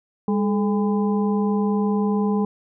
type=harmonic tone with a mistuned harmonic; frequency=202.7 Hz; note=G#3; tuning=42 cents flat; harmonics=1 / 2 / 4 / 5; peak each=-19 / -25 / -31 / -33 dBFS; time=0.28-2.45 s; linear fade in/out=2 ms; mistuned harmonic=2; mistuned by=+96 cents; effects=none